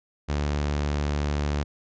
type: tone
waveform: sawtooth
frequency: 73.1 Hz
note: D2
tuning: 7 cents flat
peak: -20 dBFS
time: 0.28-1.64 s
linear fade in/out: 20 ms
effects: resampled to 16000 Hz